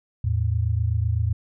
sine tone pair together, 82.1 / 110 Hz, E2 / A2, -6 / 0 cents, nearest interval perfect fourth, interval 506 cents, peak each -23 / -22 dBFS, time 0.24-1.33 s, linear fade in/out 5 ms, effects none

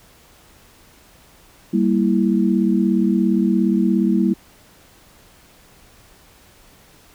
sine chord, E diminished, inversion first, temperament equal, 196 / 233.1 / 329.6 Hz, G3 / Bb3 / E4, 0 / 0 / 0 cents, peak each -17 / -19 / -20 dBFS, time 1.73-4.34 s, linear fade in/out 10 ms, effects pink hiss -50 dBFS RMS until 7.14 s

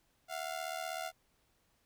sawtooth ring-modulated tone, 698.5 Hz, F5, in tune, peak -31 dBFS, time 0.28-1.12 s, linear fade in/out 50 ms, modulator 38 Hz, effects pink hiss -74 dBFS RMS until 1.85 s

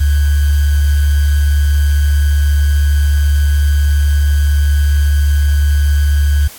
sine tone with sample-and-hold, 72.2 Hz, D2, 29 cents flat, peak -8 dBFS, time 0-6.48 s, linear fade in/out 10 ms, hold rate 1575 Hz, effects white hiss -35 dBFS RMS until 6.58 s + AAC 64 kbps

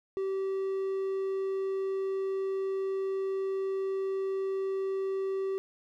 triangle tone, 386 Hz, G4, 27 cents flat, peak -27 dBFS, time 0.17-5.58 s, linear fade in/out 0 ms, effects none

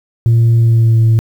sine tone with pitch glide, 115.6 to 112.63 Hz, A#2 to A2, -14 to +41 cents, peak -4 dBFS, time 0.26-1.19 s, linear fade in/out 0 ms, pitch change -45 cents, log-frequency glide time 0.57-1.05 s, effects tanh soft clip ceiling -5 dBFS + 7-bit

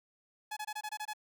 sawtooth tone bursts, 849 Hz, G#5, 38 cents sharp, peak -33 dBFS, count 8, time 0.51-1.135 s, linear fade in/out 10 ms, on 58 ms, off 23 ms, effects none

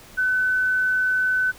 sine tone, 1510 Hz, F#6, 35 cents sharp, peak -18 dBFS, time 0.17-1.52 s, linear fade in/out 20 ms, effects pink hiss -46 dBFS RMS until 1.58 s

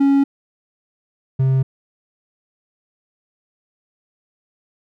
triangle tone pair in turn, 277.2 / 132.49 Hz, C#4 / C3, 0 / +22 cents, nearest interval octave + minor second, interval 1278 cents, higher first, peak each -9 / -11 dBFS, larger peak first, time 0-0.24 / 1.39-1.63 s, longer neither, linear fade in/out 10 ms, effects none

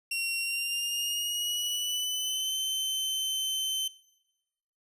sawtooth tone with pitch glide, 2742 to 3078 Hz, F7 to G7, -32 to -32 cents, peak -26 dBFS, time 0.11-3.88 s, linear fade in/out 5 ms, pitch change +200 cents, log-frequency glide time 0.39-2.56 s, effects noise-tail reverb RT60 1.0 s tail -19 dB re dry + resampled to 32000 Hz

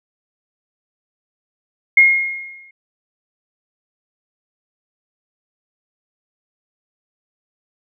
sine tone with exponential decay, 2146 Hz, C7, 43 cents sharp, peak -4 dBFS, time 1.97-2.71 s, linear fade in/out 5 ms, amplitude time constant 160 ms, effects none

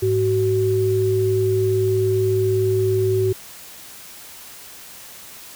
sine tone pair together, 105.68 / 376.6 Hz, G#2 / F#4, +31 / +31 cents, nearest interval octave + minor seventh, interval 2200 cents, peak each -21 / -17 dBFS, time 0.02-3.33 s, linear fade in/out 10 ms, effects white hiss -40 dBFS RMS until 5.55 s

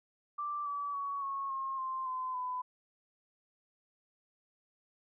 sine tone with pitch steps, 1174.7 / 1148.5 / 1122.9 / 1097.9 / 1073.5 / 1049.6 / 1026.2 / 1003.3 Hz, D6 / D6 / C#6 / C#6 / C6 / C6 / C6 / B5, 0 / -39 / +22 / -17 / +44 / +5 / -34 / +27 cents, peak -34 dBFS, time 0.38-2.62 s, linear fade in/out 10 ms, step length 280 ms, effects none

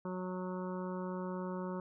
harmonic tone, 183.6 Hz, F#3, 13 cents flat, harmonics 1 / 2 / 3 / 5 / 6 / 7 / 8, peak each -39 / -43 / -45 / -47 / -50 / -52 / -57 dBFS, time 0.05-1.8 s, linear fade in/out 2 ms, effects none

